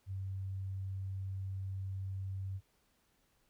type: tone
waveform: sine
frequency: 96 Hz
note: G2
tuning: 36 cents flat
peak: -37 dBFS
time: 0.06-2.61 s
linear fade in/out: 50 ms
effects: pink hiss -74 dBFS RMS until 3.49 s